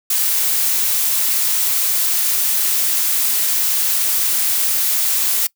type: noise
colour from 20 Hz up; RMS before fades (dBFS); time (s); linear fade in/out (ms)
blue; -17; 0.1-5.47; 5
effects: noise-tail reverb RT60 0.1 s tail -22 dB re dry